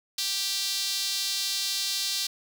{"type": "tone with high-pass filter", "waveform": "sawtooth", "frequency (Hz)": 392, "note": "G4", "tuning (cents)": 0, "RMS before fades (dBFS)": -29, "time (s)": [0.18, 2.27], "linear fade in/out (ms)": 5, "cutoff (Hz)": 4200, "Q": 2.6, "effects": []}